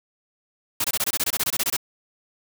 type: noise bursts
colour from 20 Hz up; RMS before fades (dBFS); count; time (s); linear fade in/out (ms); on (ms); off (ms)
white; -23; 15; 0.8-1.767; 5; 43; 23
effects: none